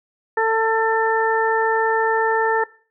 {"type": "harmonic tone", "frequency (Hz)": 446.4, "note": "A4", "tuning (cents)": 25, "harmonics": [1, 2, 3, 4], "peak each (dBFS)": [-19, -20, -27, -22], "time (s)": [0.37, 2.64], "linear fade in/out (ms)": 5, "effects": ["noise-tail reverb RT60 0.4 s tail -20 dB re dry"]}